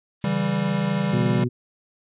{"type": "noise", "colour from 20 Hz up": "violet", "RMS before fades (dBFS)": -41, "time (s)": [0.21, 1.23], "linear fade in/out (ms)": 10}
{"type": "chord", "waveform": "square", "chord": "C# diminished", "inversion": "none", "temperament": "equal with one note detuned", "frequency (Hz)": [141.34, 164.81, 196], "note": ["C#3", "E3", "G3"], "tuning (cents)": [34, 0, 0], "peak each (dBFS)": [-28, -27, -24], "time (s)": [0.24, 1.44], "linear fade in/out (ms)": 2}
{"type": "harmonic tone", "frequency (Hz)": 122.5, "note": "B2", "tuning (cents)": -14, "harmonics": [1, 2, 3], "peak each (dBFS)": [-23, -26, -28], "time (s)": [1.12, 1.49], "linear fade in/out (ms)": 20}
{"effects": ["resampled to 8000 Hz"]}